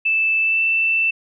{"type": "tone with pitch glide", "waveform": "sine", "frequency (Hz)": [2637, 2663], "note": ["E7", "E7"], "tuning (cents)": [0, 17], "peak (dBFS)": -15, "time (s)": [0.05, 1.11], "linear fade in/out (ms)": 10, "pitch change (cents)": 17, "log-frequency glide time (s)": [0.41, 0.62], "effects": []}